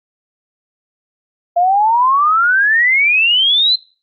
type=exponential sweep; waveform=sine; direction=up; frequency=682 to 4134 Hz; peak=-9 dBFS; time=1.56-3.76 s; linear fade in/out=10 ms; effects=noise-tail reverb RT60 0.4 s tail -23 dB re dry + Opus 48 kbps